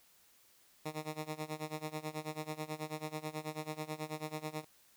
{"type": "tone with tremolo", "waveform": "10% pulse", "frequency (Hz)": 154.5, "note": "D#3", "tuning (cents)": -12, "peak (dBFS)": -28, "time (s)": [0.85, 4.65], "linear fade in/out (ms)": 10, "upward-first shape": "sine", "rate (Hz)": 9.2, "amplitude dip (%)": 90, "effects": ["white hiss -66 dBFS RMS until 4.96 s"]}